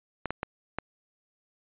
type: clicks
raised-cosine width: 0.5 ms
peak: -15 dBFS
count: 4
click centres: 0.257 / 0.306 / 0.431 / 0.786 s
effects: resampled to 8000 Hz